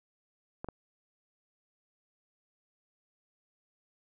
clicks, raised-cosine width 1 ms, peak -24 dBFS, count 2, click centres 0.645 / 0.687 s, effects none

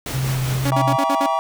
pink noise with tremolo, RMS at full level -27 dBFS, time 0.06-0.7 s, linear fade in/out 2 ms, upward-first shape triangle, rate 5.1 Hz, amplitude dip 35%
sine tone with vibrato, 130.81 Hz, C3, in tune, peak -19 dBFS, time 0.13-0.97 s, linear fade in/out 20 ms, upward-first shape sine, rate 2.3 Hz, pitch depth 18 cents each way
sawtooth tone bursts, 281 Hz, C#4, 24 cents sharp, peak -16 dBFS, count 6, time 0.65-1.263 s, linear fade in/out 5 ms, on 58 ms, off 53 ms
triangle chord, E diminished seventh, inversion none, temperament just, 659.3 / 791.1 / 949.3 / 1139.2 Hz, E5 / G5 / Bb5 / Db6, 0 / +16 / +31 / +47 cents, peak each -21 dBFS, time 0.72-1.39 s, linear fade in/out 0 ms
effects none

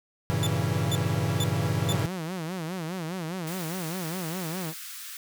45% pulse chord, G diminished seventh, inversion none, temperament equal with one note detuned, 98 / 115 / 138.59 / 164.81 Hz, G2 / Bb2 / Db3 / Fb3, 0 / -23 / 0 / 0 cents, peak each -30 dBFS, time 0.3-2.06 s, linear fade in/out 0 ms
sawtooth tone bursts, 3512 Hz, A7, 4 cents flat, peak -25 dBFS, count 4, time 0.43-1.924 s, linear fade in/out 0 ms, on 36 ms, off 450 ms
sawtooth tone with vibrato, 172.5 Hz, F3, 21 cents flat, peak -27 dBFS, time 1.88-4.74 s, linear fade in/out 50 ms, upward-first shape sine, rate 4.9 Hz, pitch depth 170 cents each way
white high-pass noise, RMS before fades -40 dBFS, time 3.47-5.17 s, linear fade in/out 2 ms, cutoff 1200 Hz, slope 48 dB/octave
effects none

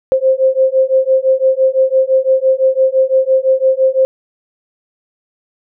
sine beating tone pair, 523.3 / 529.2 Hz, C5 / C5, 0 / +20 cents, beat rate 5.9 Hz, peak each -12 dBFS, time 0.12-4.05 s, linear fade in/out 0 ms, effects none

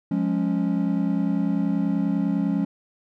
triangle chord, Db major, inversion first, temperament equal with one note detuned, 177.56 / 207.7 / 277.2 Hz, F3 / Ab3 / Db4, +29 / 0 / 0 cents, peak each -23 dBFS, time 0.11-2.65 s, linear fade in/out 5 ms, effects none

